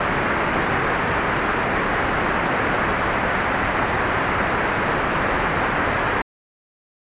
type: low-pass noise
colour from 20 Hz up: white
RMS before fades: -21 dBFS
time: 0-6.22 s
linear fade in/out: 5 ms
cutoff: 1900 Hz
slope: 24 dB/octave
effects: resampled to 8000 Hz